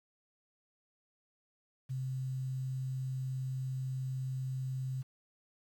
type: tone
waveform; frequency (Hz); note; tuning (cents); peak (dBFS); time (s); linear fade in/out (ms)
sine; 130.7; C3; -1; -34; 1.89-5.03; 20
effects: 10-bit